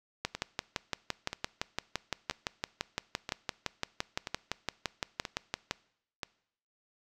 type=two click trains; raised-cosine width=0.2 ms; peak=-18 / -13 dBFS; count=7 / 33; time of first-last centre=0.35-6.232 / 0.25-5.711 s; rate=1.02 / 5.86 Hz; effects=noise-tail reverb RT60 0.7 s tail -22 dB re dry